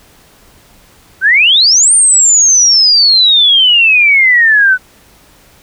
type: exponential two-way sweep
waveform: sine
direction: up then down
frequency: 1480 to 9060 to 1480 Hz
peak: -4 dBFS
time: 1.21-4.78 s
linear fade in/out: 50 ms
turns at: 1.93 s
effects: pink hiss -44 dBFS RMS until 5.62 s